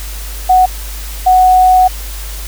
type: tone bursts at uneven times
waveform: sine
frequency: 740 Hz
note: F#5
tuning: in tune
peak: -4 dBFS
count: 2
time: 0.49-0.66 / 1.26-1.88 s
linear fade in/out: 10 ms
effects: added 50 Hz sine -22 dBFS peak until 2.47 s + white hiss -29 dBFS RMS until 2.47 s